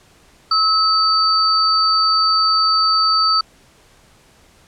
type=tone pair together; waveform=sine; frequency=1290 / 4589 Hz; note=E6 / D8; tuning=-38 / -41 cents; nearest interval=octave + minor seventh; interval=2197 cents; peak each=-15 dBFS; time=0.51-3.41 s; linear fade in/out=5 ms; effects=pink hiss -51 dBFS RMS until 4.67 s + low-pass 10000 Hz 12 dB/octave